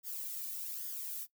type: noise with flanger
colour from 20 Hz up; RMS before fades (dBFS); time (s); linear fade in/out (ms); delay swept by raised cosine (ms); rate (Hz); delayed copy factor
violet; -41; 0.03-1.27; 50; 0.59 to 1.69; 1.2; +0.65
effects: noise-tail reverb RT60 0.1 s tail -18 dB re dry